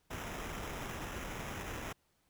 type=noise with sample-and-hold; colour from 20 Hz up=pink; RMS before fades=-42 dBFS; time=0.1-1.93 s; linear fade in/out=10 ms; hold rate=4410 Hz; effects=pink hiss -75 dBFS RMS until 2.29 s